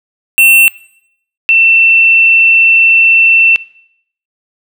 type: tone pair in turn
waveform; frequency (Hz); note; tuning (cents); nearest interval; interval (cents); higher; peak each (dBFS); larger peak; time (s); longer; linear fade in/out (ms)
square / sine; 2700 / 2686; E7 / E7; +41 / +32; unison; 9; first; -4 / -4; neither; 0.38-0.68 / 1.49-3.56; second; 0
effects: noise-tail reverb RT60 0.7 s tail -20 dB re dry